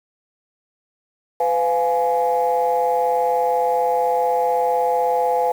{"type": "chord", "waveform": "sine", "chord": "F diminished", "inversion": "second", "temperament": "just", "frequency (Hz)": [502.9, 698.5, 838.1], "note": ["Cb5", "F5", "Ab5"], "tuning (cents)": [31, 0, 16], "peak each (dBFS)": [-19, -21, -19], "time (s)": [1.4, 5.52], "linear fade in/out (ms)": 5, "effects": ["tanh soft clip ceiling -9 dBFS", "7-bit"]}